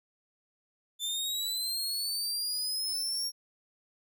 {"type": "linear sweep", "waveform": "sawtooth", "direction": "up", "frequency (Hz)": [3520, 5588], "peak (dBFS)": -28, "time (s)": [0.99, 3.32], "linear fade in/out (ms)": 50, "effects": []}